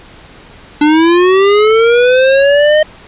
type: linear sweep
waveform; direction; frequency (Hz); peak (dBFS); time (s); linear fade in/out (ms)
square; up; 293.3 to 620; -6; 0.81-2.83; 5
effects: pink hiss -37 dBFS RMS until 3.07 s + resampled to 8000 Hz